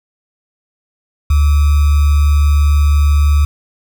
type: tone with sample-and-hold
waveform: sine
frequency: 73 Hz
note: D2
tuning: 10 cents flat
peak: -7 dBFS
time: 1.3-3.45 s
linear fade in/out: 5 ms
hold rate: 1225 Hz
effects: none